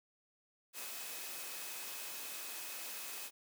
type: tone in noise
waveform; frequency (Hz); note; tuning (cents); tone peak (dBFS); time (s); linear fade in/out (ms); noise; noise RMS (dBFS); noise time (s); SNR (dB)
sine; 2546; D#7; +39; -55; 0.73-3.31; 50; white; -45; 0.73-3.31; -13
effects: high-pass 300 Hz 12 dB/octave